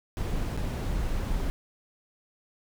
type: noise with dropouts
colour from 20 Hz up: brown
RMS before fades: -29 dBFS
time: 0.17-1.5 s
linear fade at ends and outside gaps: 0 ms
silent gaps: 0.567-0.575 s
effects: none